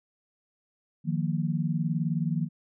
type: chord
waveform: sine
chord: Eb suspended second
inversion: none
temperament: just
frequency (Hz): 155.56 / 175.01 / 233.3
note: Eb3 / F3 / Bb3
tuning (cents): 0 / +4 / +2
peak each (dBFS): -28 / -29 / -33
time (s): 1.04-2.49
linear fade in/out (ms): 50
effects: none